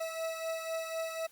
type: beating tone pair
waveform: 40% pulse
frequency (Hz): 650 / 654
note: E5 / E5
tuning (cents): -24 / -14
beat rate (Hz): 4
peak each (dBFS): -35 / -40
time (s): 0-1.27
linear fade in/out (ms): 10
effects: white hiss -61 dBFS RMS until 1.31 s + Opus 48 kbps